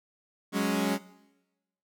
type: chord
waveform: sawtooth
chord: F# suspended second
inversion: none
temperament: equal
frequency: 185 / 207.7 / 277.2 Hz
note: F#3 / G#3 / C#4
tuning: 0 / 0 / 0 cents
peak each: -27 / -25 / -26 dBFS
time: 0.52-0.99 s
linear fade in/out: 50 ms
effects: noise-tail reverb RT60 1.0 s tail -19 dB re dry